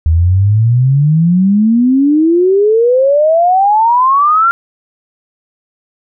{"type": "exponential sweep", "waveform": "sine", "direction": "up", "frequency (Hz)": [77.8, 1396.9], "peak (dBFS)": -6, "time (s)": [0.06, 4.51], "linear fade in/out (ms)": 0, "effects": []}